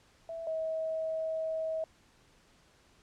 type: tone pair in turn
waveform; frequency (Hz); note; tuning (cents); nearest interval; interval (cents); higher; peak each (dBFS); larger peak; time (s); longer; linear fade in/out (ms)
sine; 659.3 / 640.5; E5 / E5; 0 / -50; minor second; 50; first; -37 / -31; second; 0.29-0.47 / 0.47-1.84; second; 2
effects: pink hiss -64 dBFS RMS until 3.02 s + low-pass 8000 Hz 12 dB/octave